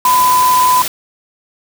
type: tone in noise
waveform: sine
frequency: 1004 Hz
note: B5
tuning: 28 cents sharp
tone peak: -8 dBFS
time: 0.05-0.82 s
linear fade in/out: 2 ms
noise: white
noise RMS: -19 dBFS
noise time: 0.05-0.88 s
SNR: +8 dB
effects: none